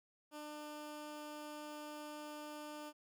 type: tone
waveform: 15% pulse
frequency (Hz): 299.4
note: D4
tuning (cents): +33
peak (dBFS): -40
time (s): 0.31-2.93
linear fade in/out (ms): 50
effects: none